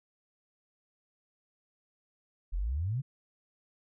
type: exponential sweep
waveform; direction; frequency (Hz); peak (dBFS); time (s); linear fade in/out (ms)
sine; up; 38.87 to 142.9; -29; 2.52-3.02; 20
effects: none